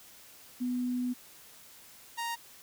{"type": "tone pair in turn", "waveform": ["sine", "sawtooth"], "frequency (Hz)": [248.1, 932.4], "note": ["B3", "A#5"], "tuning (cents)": [8, 0], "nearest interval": "octave + major seventh", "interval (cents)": 2292, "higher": "second", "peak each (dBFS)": [-29, -29], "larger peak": "neither", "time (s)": [[0.6, 1.14], [2.17, 2.36]], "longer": "first", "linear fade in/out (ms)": 20, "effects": ["white hiss -54 dBFS RMS until 2.62 s"]}